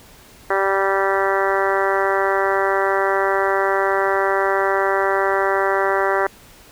harmonic tone, 194.8 Hz, G3, 11 cents flat, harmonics 2 / 3 / 4 / 5 / 6 / 7 / 8 / 9 / 10, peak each -21 / -23 / -24 / -25 / -26 / -26 / -27 / -28 / -28 dBFS, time 0.5-6.27 s, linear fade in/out 5 ms, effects pink hiss -46 dBFS RMS until 6.71 s

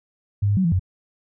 sine tone with pitch steps, 101.4 / 102.2 / 188.4 / 167.4 / 92.1 Hz, G#2 / G#2 / F#3 / E3 / F#2, -41 / -27 / +32 / +27 / -7 cents, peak -16 dBFS, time 0.42-0.795 s, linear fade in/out 10 ms, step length 75 ms, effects none

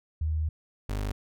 sine / 30% pulse tone pair in turn, 78.1 / 50.75 Hz, D#2 / G#1, +7 / -39 cents, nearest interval perfect fifth, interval 746 cents, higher first, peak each -25 / -26 dBFS, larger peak first, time 0.21-0.49 / 0.89-1.12 s, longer first, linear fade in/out 5 ms, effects none

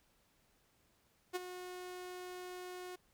sawtooth tone with ADSR envelope, 362.7 Hz, F#4, 34 cents flat, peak -30 dBFS, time 1.33-2.96 s, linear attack 27 ms, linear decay 23 ms, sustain -11 dB, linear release 9 ms, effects pink hiss -73 dBFS RMS until 3.13 s

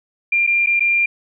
sine tone with dropouts, 2389 Hz, D7, 29 cents sharp, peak -13 dBFS, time 0.32-1.06 s, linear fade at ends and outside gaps 5 ms, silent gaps 0.467-0.473 / 0.662-0.67 / 0.796-0.805 s, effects none

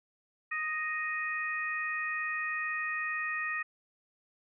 harmonic tone, 622.3 Hz, D#5, in tune, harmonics 2 / 3 / 4, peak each -38 / -33 / -38 dBFS, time 0.51-3.63 s, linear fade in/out 10 ms, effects none

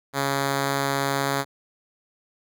5% pulse tone, 138.59 Hz, C#3, in tune, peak -11 dBFS, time 0.13-1.45 s, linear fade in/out 50 ms, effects none

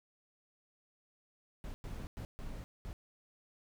brown noise bursts at uneven times, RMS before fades -43 dBFS, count 5, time 1.64-1.74 / 1.84-2.07 / 2.17-2.25 / 2.39-2.64 / 2.85-2.93 s, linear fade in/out 0 ms, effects none

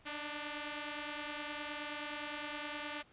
5% pulse beating tone pair, 293.7 / 303.3 Hz, D4 / D#4, 0 / -44 cents, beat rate 9.6 Hz, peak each -30 / -34 dBFS, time 0.05-3.03 s, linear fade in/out 20 ms, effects pink hiss -64 dBFS RMS until 3.12 s + resampled to 8000 Hz

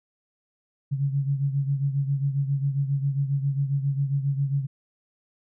sine beating tone pair, 137.9 / 145.3 Hz, C#3 / D3, -9 / -18 cents, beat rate 7.4 Hz, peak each -23 / -29 dBFS, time 0.91-4.67 s, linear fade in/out 20 ms, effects none

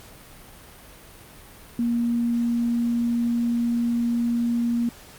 sine tone, 236.1 Hz, A#3, 22 cents sharp, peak -20 dBFS, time 1.79-4.89 s, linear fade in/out 2 ms, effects pink hiss -46 dBFS RMS until 5.18 s + Opus 48 kbps

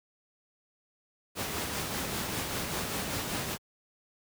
pink noise with tremolo, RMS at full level -32 dBFS, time 1.35-3.58 s, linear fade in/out 50 ms, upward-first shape sine, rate 5.1 Hz, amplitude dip 30%, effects high-pass 80 Hz 12 dB/octave

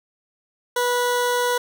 20% pulse tone, 489.4 Hz, B4, 16 cents flat, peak -14 dBFS, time 0.76-1.58 s, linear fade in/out 5 ms, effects none

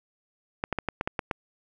clicks, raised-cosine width 0.5 ms, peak -12 dBFS, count 8, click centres 0.639 / 0.727 / 0.787 / 0.887 / 1.011 / 1.075 / 1.192 / 1.312 s, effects none

